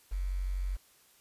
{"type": "tone with quantisation", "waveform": "sine", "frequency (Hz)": 46.25, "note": "F#1", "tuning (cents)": 0, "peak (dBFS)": -30, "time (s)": [0.11, 0.77], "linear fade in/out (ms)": 20, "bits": 9, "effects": ["white hiss -63 dBFS RMS until 1.2 s", "resampled to 32000 Hz"]}